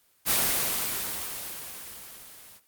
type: noise with level ramp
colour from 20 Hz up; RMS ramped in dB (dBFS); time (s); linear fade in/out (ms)
white; -22 to -50; 0.25-2.61; 50
effects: white hiss -65 dBFS RMS until 2.67 s + Opus 24 kbps